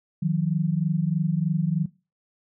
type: tone pair together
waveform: sine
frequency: 156.79 / 180 Hz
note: D#3 / F#3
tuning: +14 / -47 cents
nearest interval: major second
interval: 239 cents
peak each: -23 dBFS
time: 0.22-1.86 s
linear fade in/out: 10 ms
effects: noise-tail reverb RT60 0.3 s tail -21 dB re dry